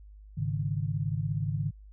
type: chord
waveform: sine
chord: Ab suspended fourth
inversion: none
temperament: equal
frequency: 103.83 / 138.59 / 155.56 Hz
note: Ab2 / Db3 / Eb3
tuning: 0 / 0 / 0 cents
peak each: -32 dBFS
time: 0.37-1.71 s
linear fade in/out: 10 ms
effects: added 51 Hz sine -47 dBFS peak until 1.92 s